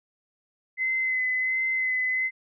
sine tone with vibrato, 2041 Hz, C7, 44 cents flat, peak -23 dBFS, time 0.77-2.31 s, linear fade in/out 50 ms, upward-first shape sine, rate 1.4 Hz, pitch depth 19 cents each way, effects none

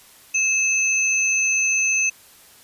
sine tone pair together, 2601 / 6186 Hz, E7 / G8, -24 / -24 cents, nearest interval octave + minor third, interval 1500 cents, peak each -19 / -21 dBFS, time 0.34-2.1 s, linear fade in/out 10 ms, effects white hiss -49 dBFS RMS until 2.63 s + resampled to 32000 Hz

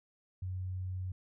sine tone, 92.5 Hz, F#2, in tune, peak -35 dBFS, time 0.42-1.12 s, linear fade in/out 5 ms, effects none

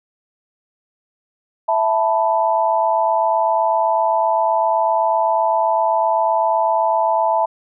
sine chord, E suspended fourth, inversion none, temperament equal, 659.3 / 880 / 987.8 Hz, E5 / A5 / B5, 0 / 0 / 0 cents, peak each -18 / -17 / -21 dBFS, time 1.68-7.46 s, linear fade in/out 10 ms, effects none

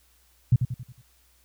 sine tone with echo, 123.8 Hz, B2, 5 cents sharp, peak -13 dBFS, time 0.52-0.56 s, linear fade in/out 5 ms, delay 91 ms, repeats 5, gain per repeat -7 dB, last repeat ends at 1.015 s, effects added 61 Hz sine -63 dBFS peak until 1.44 s + white hiss -63 dBFS RMS until 1.44 s

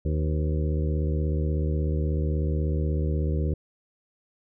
harmonic tone with a mistuned harmonic, 76.4 Hz, D#2, 31 cents flat, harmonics 1 / 2 / 3 / 4 / 5 / 6 / 7, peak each -24 / -29 / -38 / -36 / -36 / -38 / -41 dBFS, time 0.05-3.54 s, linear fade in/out 5 ms, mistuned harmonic 6, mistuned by +58 cents, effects none

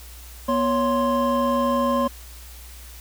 triangle tone cluster, 242.5 / 556 / 1048 Hz, B3 / C#5 / C6, -31 / +5 / +2 cents, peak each -21 dBFS, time 0.48-2.08 s, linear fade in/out 10 ms, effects added 60 Hz sine -40 dBFS peak until 3 s + white hiss -45 dBFS RMS until 3 s

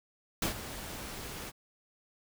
pink noise with ADSR envelope, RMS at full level -29 dBFS, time 0.42-1.52 s, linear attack 4 ms, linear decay 110 ms, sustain -13 dB, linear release 36 ms, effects none

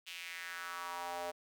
square tone with high-pass filter sweep, 87.31 Hz, F2, in tune, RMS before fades -43 dBFS, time 0.06-1.32 s, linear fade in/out 20 ms, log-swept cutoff 2900 to 600 Hz, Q 3.1, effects none

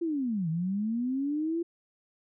sine linear two-way sweep, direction down then up, 347.5 to 156.2 to 343.8 Hz, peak -27 dBFS, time 0.01-1.63 s, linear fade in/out 10 ms, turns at 0.49 s, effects none

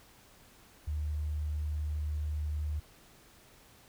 sine tone, 75.5 Hz, D2, 48 cents sharp, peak -31 dBFS, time 0.87-2.8 s, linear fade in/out 10 ms, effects pink hiss -59 dBFS RMS until 3.88 s

